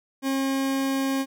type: tone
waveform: 40% pulse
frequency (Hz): 269.9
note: C#4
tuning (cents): -46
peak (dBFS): -22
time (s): 0.22-1.26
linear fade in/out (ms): 50
effects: none